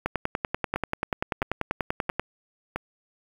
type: two click trains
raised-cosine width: 0.5 ms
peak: -10 / -13 dBFS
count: 23 / 4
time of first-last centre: 0.06-2.196 / 0.76-2.76 s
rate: 10.3 / 1.5 Hz
effects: 7-bit